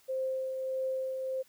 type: tone with tremolo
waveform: sine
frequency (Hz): 524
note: C5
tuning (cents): +2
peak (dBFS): -29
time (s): 0.08-1.43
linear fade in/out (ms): 20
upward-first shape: triangle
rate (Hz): 1.6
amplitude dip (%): 40
effects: white hiss -64 dBFS RMS until 1.48 s